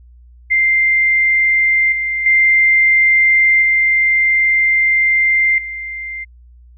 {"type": "tone with level steps", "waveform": "sine", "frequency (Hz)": 2093, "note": "C7", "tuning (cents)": 0, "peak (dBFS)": [-10, -16, -8, -10, -23], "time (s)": [0.5, 6.25], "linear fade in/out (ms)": 20, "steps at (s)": [1.92, 2.26, 3.62, 5.58], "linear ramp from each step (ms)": 2, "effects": ["added 60 Hz sine -40 dBFS peak until 6.77 s"]}